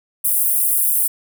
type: high-pass noise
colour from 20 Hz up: pink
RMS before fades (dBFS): -17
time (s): 0.24-1.08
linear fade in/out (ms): 10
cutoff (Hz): 9500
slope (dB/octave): 48
effects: none